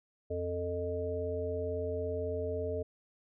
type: harmonic tone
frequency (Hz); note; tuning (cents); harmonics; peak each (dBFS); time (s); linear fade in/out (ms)
88.2; F2; +18; 1 / 3 / 5 / 7; -38 / -44 / -35 / -38; 0.3-2.83; 10
effects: none